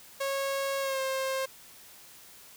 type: tone with pitch glide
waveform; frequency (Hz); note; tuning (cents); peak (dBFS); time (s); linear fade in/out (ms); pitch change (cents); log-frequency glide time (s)
sawtooth; 548 to 531.2; C#5 to C5; -20 to +26; -25; 0.2-1.46; 10; -54; 0.8-1
effects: white hiss -52 dBFS RMS until 2.56 s